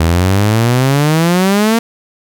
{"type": "exponential sweep", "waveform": "sawtooth", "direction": "up", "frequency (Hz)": [79.5, 233.1], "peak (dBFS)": -5, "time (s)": [0, 1.79], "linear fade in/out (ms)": 5, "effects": []}